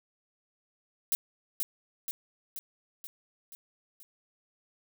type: noise with echo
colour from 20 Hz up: violet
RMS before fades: -27 dBFS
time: 1.12-1.15 s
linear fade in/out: 0 ms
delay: 480 ms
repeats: 6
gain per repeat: -4 dB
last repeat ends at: 4.03 s
effects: none